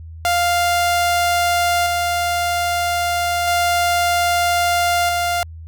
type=tone with tremolo; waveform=sawtooth; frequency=698.5 Hz; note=F5; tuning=in tune; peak=-11 dBFS; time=0.25-5.43 s; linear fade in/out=0 ms; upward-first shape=square; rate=0.31 Hz; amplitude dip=25%; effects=added 81 Hz sine -32 dBFS peak until 5.67 s